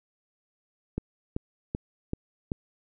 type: click train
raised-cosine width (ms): 3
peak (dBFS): -16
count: 5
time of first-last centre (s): 0.98-2.518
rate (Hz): 2.6
effects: none